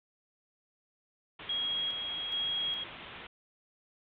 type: low-pass noise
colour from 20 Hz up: white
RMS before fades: -47 dBFS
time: 1.39-3.27 s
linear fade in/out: 5 ms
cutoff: 3600 Hz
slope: 96 dB/octave
type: tone with tremolo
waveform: sine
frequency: 3287 Hz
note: G#7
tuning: 19 cents flat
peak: -30 dBFS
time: 1.49-2.84 s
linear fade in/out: 5 ms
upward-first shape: square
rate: 1.2 Hz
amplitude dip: 40%
effects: none